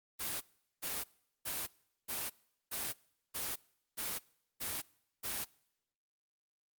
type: noise bursts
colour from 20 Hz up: white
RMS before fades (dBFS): -38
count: 9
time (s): 0.19-5.45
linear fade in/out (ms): 20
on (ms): 220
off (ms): 410
effects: noise-tail reverb RT60 0.8 s tail -24 dB re dry + Opus 32 kbps